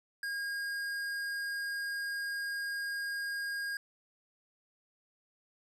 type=tone with tanh clipping; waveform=sine; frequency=1625 Hz; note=G#6; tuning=38 cents flat; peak=-36 dBFS; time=0.23-3.77 s; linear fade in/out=2 ms; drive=15 dB; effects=none